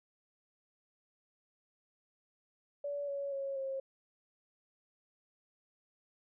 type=tone with pitch steps; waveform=sine; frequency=573 / 560.9 / 549 / 537.4 Hz; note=D5 / C#5 / C#5 / C5; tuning=-43 / +20 / -17 / +46 cents; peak=-35 dBFS; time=2.84-3.8 s; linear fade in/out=5 ms; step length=240 ms; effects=none